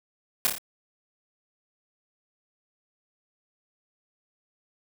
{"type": "noise with echo", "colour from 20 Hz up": "white", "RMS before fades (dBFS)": -22, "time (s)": [0.45, 0.47], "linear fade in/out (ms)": 0, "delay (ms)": 28, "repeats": 4, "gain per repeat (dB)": -4, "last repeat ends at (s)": 0.582, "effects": []}